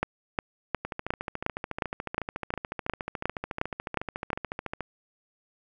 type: two click trains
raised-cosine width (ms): 0.5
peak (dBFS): -17 / -10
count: 56 / 13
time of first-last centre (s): 0.85-4.807 / 0.03-4.331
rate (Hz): 13.9 / 2.79
effects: none